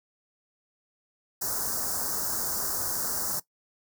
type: band-stop noise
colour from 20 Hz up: white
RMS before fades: -30 dBFS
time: 1.41-3.4 s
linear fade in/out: 10 ms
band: 1600 to 4900 Hz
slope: 48 dB/octave
effects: noise-tail reverb RT60 0.1 s tail -18 dB re dry